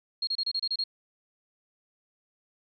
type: tone bursts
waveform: sine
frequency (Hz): 4264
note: C8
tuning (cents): +32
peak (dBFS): -26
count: 8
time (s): 0.22-0.839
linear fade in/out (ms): 5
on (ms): 52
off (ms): 29
effects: none